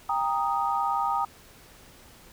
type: chord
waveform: sine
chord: Eb major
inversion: first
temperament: equal with one note detuned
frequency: 794.9 / 932.3 / 1244.5 Hz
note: G5 / Bb5 / Eb6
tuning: +24 / 0 / 0 cents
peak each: -28 dBFS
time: 0.09-1.25 s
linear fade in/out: 5 ms
effects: pink hiss -52 dBFS RMS until 2.32 s